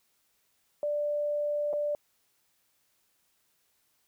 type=tone with dropouts; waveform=sine; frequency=589 Hz; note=D5; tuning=5 cents sharp; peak=-27 dBFS; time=0.83-1.95 s; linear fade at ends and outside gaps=1 ms; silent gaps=1.73-1.735 s; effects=white hiss -72 dBFS RMS until 4.07 s